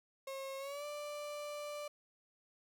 35% pulse tone with pitch glide, 540 to 588.9 Hz, C#5 to D5, -45 to +5 cents, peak -40 dBFS, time 0.27-1.88 s, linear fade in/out 5 ms, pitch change +150 cents, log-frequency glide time 0.58-0.85 s, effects 12-bit

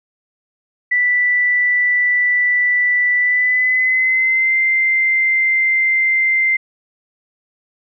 sine tone with pitch glide, 1973 to 2085 Hz, B6 to C7, -2 to -7 cents, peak -12 dBFS, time 0.91-6.57 s, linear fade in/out 10 ms, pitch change +95 cents, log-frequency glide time 3.17-4.57 s, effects none

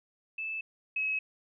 sine tone pair in turn, 2626 / 2566 Hz, E7 / E7, -7 / -47 cents, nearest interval unison, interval 40 cents, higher first, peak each -33 / -28 dBFS, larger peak second, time 0.38-0.61 / 0.96-1.19 s, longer neither, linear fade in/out 5 ms, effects none

